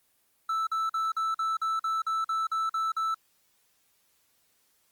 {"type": "tone bursts", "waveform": "triangle", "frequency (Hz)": 1318.5, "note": "E6", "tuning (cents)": 0, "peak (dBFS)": -24, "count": 12, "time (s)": [0.49, 3.145], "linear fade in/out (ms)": 5, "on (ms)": 180, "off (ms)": 45, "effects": ["white hiss -69 dBFS RMS until 4.91 s", "Opus 24 kbps"]}